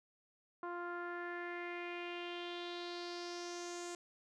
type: tone with low-pass filter sweep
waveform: sawtooth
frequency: 349.2 Hz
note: F4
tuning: in tune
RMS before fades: -44 dBFS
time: 0.63-3.95 s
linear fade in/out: 2 ms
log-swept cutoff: 1200 to 7500 Hz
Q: 3.9
effects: none